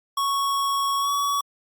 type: tone with pitch glide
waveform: square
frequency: 1108.7 to 1130 Hz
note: C#6 to C#6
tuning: 0 to +33 cents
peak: -22 dBFS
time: 0.17-1.41 s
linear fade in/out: 5 ms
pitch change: +33 cents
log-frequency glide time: 0.99-1.1 s
effects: Opus 48 kbps

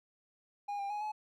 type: tone with pitch steps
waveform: triangle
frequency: 816 / 798 / 833 / 852 Hz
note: G#5 / G5 / G#5 / G#5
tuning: -31 / +31 / +5 / +44 cents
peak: -33 dBFS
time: 0.68-1.12 s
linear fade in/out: 10 ms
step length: 110 ms
effects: none

